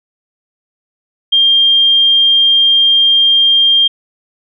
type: tone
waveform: sine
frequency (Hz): 3200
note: G7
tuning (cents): +35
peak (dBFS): -6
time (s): 1.32-3.88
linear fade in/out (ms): 10
effects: none